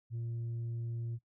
sine tone, 116.54 Hz, A#2, in tune, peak -33 dBFS, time 0.1-1.19 s, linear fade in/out 50 ms, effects noise-tail reverb RT60 0.1 s tail -20 dB re dry + tanh soft clip ceiling -34 dBFS

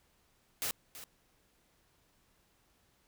white noise with echo, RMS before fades -35 dBFS, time 0.62-0.71 s, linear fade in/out 0 ms, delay 330 ms, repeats 1, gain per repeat -13 dB, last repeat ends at 1.04 s, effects pink hiss -71 dBFS RMS until 3.07 s

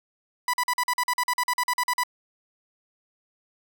30% pulse tone bursts, 987.8 Hz, B5, in tune, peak -19 dBFS, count 16, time 0.48-2.035 s, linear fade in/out 2 ms, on 55 ms, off 45 ms, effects none

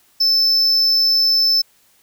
triangle tone, 5274 Hz, E8, in tune, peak -11 dBFS, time 0.2-1.62 s, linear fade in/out 10 ms, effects white hiss -56 dBFS RMS until 2.02 s

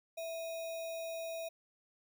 sine tone with sample-and-hold, 658 Hz, E5, 3 cents flat, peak -38 dBFS, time 0.17-1.49 s, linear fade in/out 10 ms, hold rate 3150 Hz, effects none

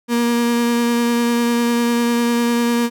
35% pulse tone with vibrato, 236.7 Hz, A#3, 27 cents sharp, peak -13 dBFS, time 0.08-2.9 s, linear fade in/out 50 ms, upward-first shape sine, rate 10 Hz, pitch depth 11 cents each way, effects none

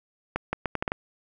accelerating click train, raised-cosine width 0.5 ms, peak -11 dBFS, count 7, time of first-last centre 0.36-0.919 s, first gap 170 ms, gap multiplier 0.75, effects none

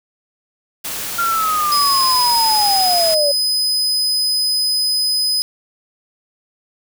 white noise, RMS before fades -25 dBFS, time 0.84-3.15 s, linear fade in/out 10 ms
sine linear sweep, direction down, 1392 to 560 Hz, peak -15 dBFS, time 1.18-3.32 s, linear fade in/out 10 ms
40% pulse tone, 5020 Hz, D#8, 15 cents sharp, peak -14 dBFS, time 1.72-5.42 s, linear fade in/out 0 ms
effects none

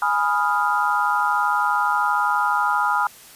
sine chord, F half-diminished seventh, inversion first, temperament equal, 830.6 / 987.8 / 1244.5 / 1396.9 Hz, Ab5 / Cb6 / Eb6 / F6, 0 / 0 / 0 / 0 cents, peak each -23 dBFS, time 0.02-3.07 s, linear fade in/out 2 ms, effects white hiss -45 dBFS RMS until 3.35 s + resampled to 32000 Hz

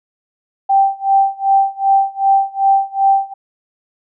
sine tone with tremolo, 783 Hz, G5, 2 cents flat, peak -7 dBFS, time 0.69-3.34 s, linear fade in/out 10 ms, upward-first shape sine, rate 2.6 Hz, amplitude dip 95%, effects none

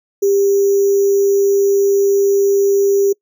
sine tone with sample-and-hold, 396.9 Hz, G4, 22 cents sharp, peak -10 dBFS, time 0.22-3.13 s, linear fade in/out 10 ms, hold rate 6300 Hz, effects noise-tail reverb RT60 0.1 s tail -25 dB re dry

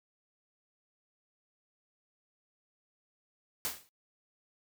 white noise with exponential decay, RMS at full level -31 dBFS, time 3.65-3.89 s, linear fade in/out 0 ms, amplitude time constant 51 ms, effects noise-tail reverb RT60 0.1 s tail -24 dB re dry

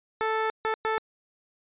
15% pulse tone bursts at uneven times, 440 Hz, A4, in tune, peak -18 dBFS, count 3, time 0.21-0.5 / 0.65-0.74 / 0.85-0.98 s, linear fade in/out 0 ms, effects resampled to 8000 Hz

